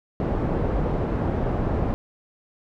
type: low-pass noise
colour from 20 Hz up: pink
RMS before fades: -24 dBFS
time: 0.2-1.94 s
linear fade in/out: 0 ms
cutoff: 710 Hz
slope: 12 dB/octave
effects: none